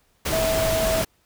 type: tone in noise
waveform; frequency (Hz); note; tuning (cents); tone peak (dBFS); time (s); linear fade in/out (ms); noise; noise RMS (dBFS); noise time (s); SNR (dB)
sine; 648; E5; -30; -21; 0.32-1.02; 10; pink; -25; 0.25-1.05; +1
effects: pink hiss -64 dBFS RMS until 1.25 s